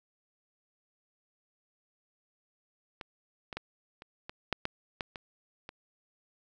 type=clicks; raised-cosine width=0.3 ms; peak=-24 / -23 / -20 / -30 / -24 / -12 / -15 / -17 / -24 / -26 dBFS; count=10; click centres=3.012 / 3.528 / 3.57 / 4.021 / 4.295 / 4.527 / 4.654 / 5.008 / 5.158 / 5.691 s; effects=none